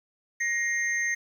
sine tone cluster, 1882 / 2120 / 6300 Hz, A#6 / C7 / G8, +16 / +22 / +8 cents, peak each -26 / -31 / -35 dBFS, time 0.4-1.15 s, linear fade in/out 10 ms, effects 9-bit

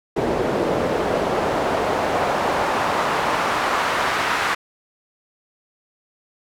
pink noise with band-pass filter sweep, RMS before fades -21 dBFS, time 0.16-4.55 s, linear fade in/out 10 ms, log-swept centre 410 to 1400 Hz, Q 1.2, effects none

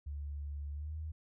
sine tone with pitch glide, 72.2 to 78.28 Hz, D2 to D#2, -29 to +11 cents, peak -38 dBFS, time 0.06-1.12 s, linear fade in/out 10 ms, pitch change +140 cents, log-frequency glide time 0.73-0.96 s, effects none

